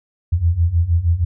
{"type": "beating tone pair", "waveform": "sine", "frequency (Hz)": [81.2, 87.6], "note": ["E2", "F2"], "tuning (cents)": [-26, 6], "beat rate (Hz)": 6.4, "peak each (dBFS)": [-18, -15], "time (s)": [0.32, 1.25], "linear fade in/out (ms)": 10, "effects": []}